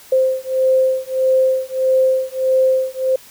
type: beating tone pair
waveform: sine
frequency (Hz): 521 / 522.6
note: C5 / C5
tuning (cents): -7 / -2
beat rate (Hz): 1.6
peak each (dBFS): -16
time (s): 0.12-3.16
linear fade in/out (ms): 5
effects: white hiss -43 dBFS RMS until 3.3 s